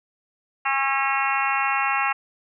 harmonic tone with a mistuned harmonic, 272.6 Hz, C#4, 29 cents flat, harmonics 3 / 4 / 5 / 6 / 7 / 8 / 9 / 10, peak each -26 / -26 / -28 / -31 / -30 / -30 / -32 / -28 dBFS, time 0.65-2.13 s, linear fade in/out 10 ms, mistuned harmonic 5, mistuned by -30 cents, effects none

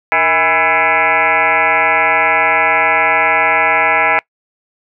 sine tone with frequency modulation, 1507 Hz, F#6, 31 cents sharp, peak -9 dBFS, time 0.12-4.19 s, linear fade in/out 0 ms, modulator 173 Hz, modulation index 5.2, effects noise-tail reverb RT60 0.1 s tail -24 dB re dry

